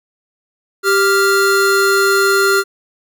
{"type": "tone pair together", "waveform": "square", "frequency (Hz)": [392, 1396.9], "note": ["G4", "F6"], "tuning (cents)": [0, 0], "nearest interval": "octave + minor seventh", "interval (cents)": 2200, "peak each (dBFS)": -14, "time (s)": [0.83, 2.64], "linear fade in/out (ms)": 50, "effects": []}